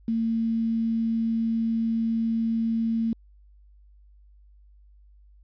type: tone with quantisation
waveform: sine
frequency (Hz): 226.8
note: A#3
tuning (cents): -47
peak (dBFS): -22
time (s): 0.08-3.13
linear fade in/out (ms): 2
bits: 8
effects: added 50 Hz sine -51 dBFS peak until 5.43 s + resampled to 11025 Hz